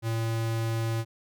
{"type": "tone", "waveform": "square", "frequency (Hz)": 113.6, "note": "A#2", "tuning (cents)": -44, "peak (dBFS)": -27, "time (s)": [0.02, 1.05], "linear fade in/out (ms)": 50, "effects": []}